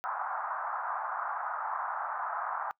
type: band-pass noise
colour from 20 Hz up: white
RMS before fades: -35 dBFS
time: 0.04-2.71 s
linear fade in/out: 0 ms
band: 720 to 1400 Hz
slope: 48 dB/octave
effects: noise-tail reverb RT60 0.1 s tail -22 dB re dry